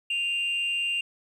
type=tone pair together; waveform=sine; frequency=2483 / 2787 Hz; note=D#7 / F7; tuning=-4 / -4 cents; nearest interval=major second; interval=200 cents; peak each=-33 / -23 dBFS; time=0.1-1.01 s; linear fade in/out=5 ms; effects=tanh soft clip ceiling -23 dBFS + 10-bit